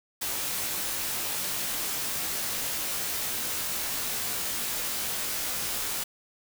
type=noise with comb filter; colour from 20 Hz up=white; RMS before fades=-31 dBFS; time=0.21-6.04 s; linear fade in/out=10 ms; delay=19 ms; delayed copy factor=-0.95; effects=none